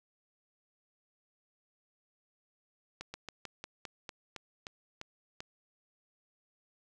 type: slowing click train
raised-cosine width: 0.2 ms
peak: -24 dBFS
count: 11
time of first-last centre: 3.01-5.405 s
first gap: 130 ms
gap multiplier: 1.13
effects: none